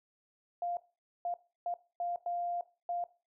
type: tone bursts at uneven times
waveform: sine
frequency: 698.5 Hz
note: F5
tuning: in tune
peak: -32 dBFS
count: 6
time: 0.62-0.77 / 1.25-1.34 / 1.66-1.74 / 2-2.16 / 2.26-2.61 / 2.89-3.04 s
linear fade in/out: 2 ms
effects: noise-tail reverb RT60 0.3 s tail -17 dB re dry